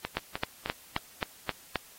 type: two click trains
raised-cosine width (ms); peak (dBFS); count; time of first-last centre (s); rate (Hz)
0.3; -12 / -16; 7 / 4; 0.17-1.757 / 0.05-0.965; 3.78 / 3.28
effects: white hiss -54 dBFS RMS until 1.98 s + AAC 48 kbps